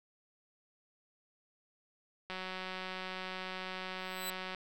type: click train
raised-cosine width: 0.3 ms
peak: -25 dBFS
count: 419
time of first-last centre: 2.3-4.547 s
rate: 186 Hz
type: tone with exponential growth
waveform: 15% pulse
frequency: 3983 Hz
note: B7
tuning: 14 cents sharp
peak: -28 dBFS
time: 3.97-4.3 s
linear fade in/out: 2 ms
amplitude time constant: 71 ms
effects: none